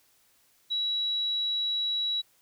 sine tone, 3900 Hz, B7, 23 cents flat, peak -26 dBFS, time 0.7-2.22 s, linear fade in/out 20 ms, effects white hiss -65 dBFS RMS until 2.41 s

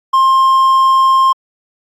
triangle tone, 1060 Hz, C6, 22 cents sharp, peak -5 dBFS, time 0.13-1.33 s, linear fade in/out 10 ms, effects AAC 64 kbps

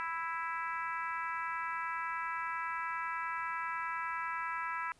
harmonic tone, 330 Hz, E4, 2 cents sharp, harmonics 3 / 4 / 5 / 6 / 7 / 8, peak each -39 / -39 / -42 / -44 / -47 / -51 dBFS, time 0-4.92 s, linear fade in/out 0 ms, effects pink hiss -66 dBFS RMS until 4.99 s + resampled to 24000 Hz

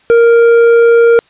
triangle tone with hard clipping, 466.2 Hz, A#4, in tune, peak -5 dBFS, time 0.1-1.19 s, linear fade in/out 0 ms, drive 10 dB, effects white hiss -49 dBFS RMS until 1.29 s + resampled to 8000 Hz

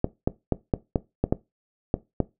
clicks, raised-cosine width 2 ms, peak -7 dBFS, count 9, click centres 0.044 / 0.275 / 0.523 / 0.738 / 0.958 / 1.24 / 1.325 / 1.941 / 2.203 s, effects noise-tail reverb RT60 0.2 s tail -18 dB re dry

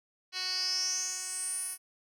10% pulse tone with band-pass filter sweep, 370 Hz, F#4, in tune, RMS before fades -34 dBFS, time 0.32-1.78 s, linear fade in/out 50 ms, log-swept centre 3900 to 11000 Hz, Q 8.3, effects none

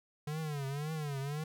square tone with vibrato, 146.83 Hz, D3, in tune, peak -36 dBFS, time 0.27-1.44 s, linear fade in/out 5 ms, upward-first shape triangle, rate 1.9 Hz, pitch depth 160 cents each way, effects none

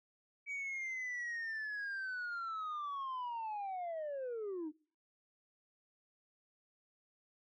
sine linear sweep, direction down, 2284 to 290.8 Hz, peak -36 dBFS, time 0.46-4.72 s, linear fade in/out 50 ms, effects noise-tail reverb RT60 0.4 s tail -23 dB re dry + tanh soft clip ceiling -37 dBFS

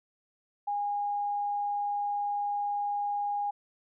sine tone, 818 Hz, G#5, 26 cents flat, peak -28 dBFS, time 0.67-3.51 s, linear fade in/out 10 ms, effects none

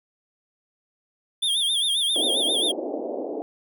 square tone with vibrato, 3422 Hz, A7, 49 cents flat, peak -21 dBFS, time 1.42-2.72 s, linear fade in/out 10 ms, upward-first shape sine, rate 7.5 Hz, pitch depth 120 cents each way
pink band-pass noise, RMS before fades -30 dBFS, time 2.16-3.42 s, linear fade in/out 0 ms, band 270 to 710 Hz, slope 48 dB/octave
effects none

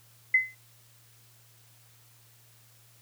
sine tone with exponential decay, 2042 Hz, C7, 43 cents flat, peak -15 dBFS, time 0.34-0.55 s, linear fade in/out 5 ms, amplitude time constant 44 ms, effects added 116 Hz sine -60 dBFS peak until 3.01 s + white hiss -60 dBFS RMS until 3.01 s

